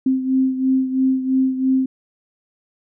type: beating tone pair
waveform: sine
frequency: 261.6 / 264.6 Hz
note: C4 / C4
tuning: 0 / +20 cents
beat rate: 3 Hz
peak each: -16 / -22 dBFS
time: 0.06-1.86 s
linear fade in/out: 5 ms
effects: none